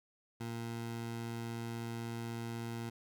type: tone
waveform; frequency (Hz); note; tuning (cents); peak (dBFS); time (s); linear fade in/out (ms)
20% pulse; 116.2; A#2; -5; -34; 0.4-2.9; 10
effects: none